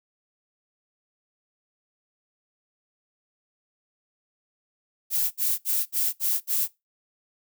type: noise bursts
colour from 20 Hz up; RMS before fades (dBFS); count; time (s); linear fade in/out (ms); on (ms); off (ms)
violet; -24; 6; 5.1-6.68; 50; 210; 64
effects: noise-tail reverb RT60 0.2 s tail -20 dB re dry